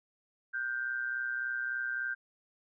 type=tone pair together; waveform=sine; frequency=1444.5 / 1568 Hz; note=F#6 / G6; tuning=-42 / 0 cents; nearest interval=minor second; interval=142 cents; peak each=-38 / -33 dBFS; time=0.53-2.15 s; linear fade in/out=20 ms; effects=none